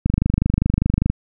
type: click train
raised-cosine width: 5 ms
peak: -4 dBFS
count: 27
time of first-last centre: 0.06-1.1 s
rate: 25 Hz
effects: none